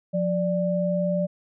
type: tone pair together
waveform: sine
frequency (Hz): 177.91 / 589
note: F3 / D5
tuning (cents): +32 / +5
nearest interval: octave + major sixth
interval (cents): 2073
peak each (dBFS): -24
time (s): 0.13-1.27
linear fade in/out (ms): 20
effects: none

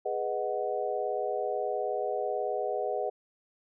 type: chord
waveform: sine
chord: G# minor seventh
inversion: none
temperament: equal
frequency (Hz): 415.3 / 493.9 / 622.3 / 740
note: G#4 / B4 / D#5 / F#5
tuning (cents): 0 / 0 / 0 / 0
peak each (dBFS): -34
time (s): 0.05-3.1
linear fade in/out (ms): 10
effects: none

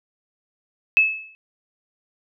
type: tone with exponential decay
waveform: sine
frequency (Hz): 2600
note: E7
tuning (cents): -24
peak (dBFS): -9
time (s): 0.97-1.35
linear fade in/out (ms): 0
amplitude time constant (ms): 82
effects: none

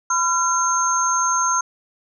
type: tone cluster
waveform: sine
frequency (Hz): 1011 / 1371 / 6380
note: B5 / F6 / G8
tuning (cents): +40 / -32 / +30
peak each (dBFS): -21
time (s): 0.1-1.61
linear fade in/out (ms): 5
effects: none

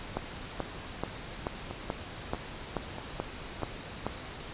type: two click trains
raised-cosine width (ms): 1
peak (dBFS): -24 / -16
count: 4 / 10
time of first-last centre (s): 1.71-3.621 / 0.17-4.066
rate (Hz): 1.57 / 2.31
effects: pink hiss -42 dBFS RMS until 4.53 s + resampled to 8000 Hz

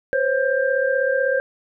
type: tone cluster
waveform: sine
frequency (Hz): 508 / 544 / 1587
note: B4 / C#5 / G6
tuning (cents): +49 / -33 / +21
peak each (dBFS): -22 / -20 / -23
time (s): 0.13-1.4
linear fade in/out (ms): 0
effects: none

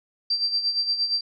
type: tone with tremolo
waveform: sine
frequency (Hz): 4699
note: D8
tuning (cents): 0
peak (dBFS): -19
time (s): 0.3-1.21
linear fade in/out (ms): 5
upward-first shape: sine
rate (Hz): 8.6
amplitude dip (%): 65
effects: none

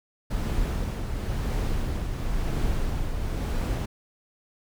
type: noise with tremolo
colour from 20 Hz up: brown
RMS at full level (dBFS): -25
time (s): 0.3-3.86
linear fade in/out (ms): 10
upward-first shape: triangle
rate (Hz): 0.97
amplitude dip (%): 45
effects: none

